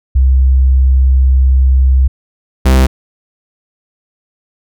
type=tone pair in turn; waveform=sine / 45% pulse; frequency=65.41 / 65.16 Hz; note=C2 / C2; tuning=0 / -7 cents; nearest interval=unison; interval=7 cents; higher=first; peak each=-5 dBFS; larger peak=neither; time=0.15-2.08 / 2.65-2.87 s; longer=first; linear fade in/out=10 ms; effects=none